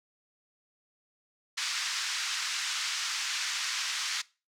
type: band-pass noise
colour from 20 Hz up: white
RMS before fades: -33 dBFS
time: 1.57-4.22 s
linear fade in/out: 10 ms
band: 1200 to 6300 Hz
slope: 24 dB/octave
effects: noise-tail reverb RT60 0.3 s tail -21 dB re dry